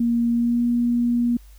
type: tone with pitch glide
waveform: sine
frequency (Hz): 235.2 to 239.2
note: A#3 to A#3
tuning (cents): +16 to +45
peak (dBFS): -17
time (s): 0-1.37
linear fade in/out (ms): 5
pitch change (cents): +29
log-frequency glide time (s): 0.32-0.63
effects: added 50 Hz sine -43 dBFS peak until 1.58 s + white hiss -57 dBFS RMS until 1.58 s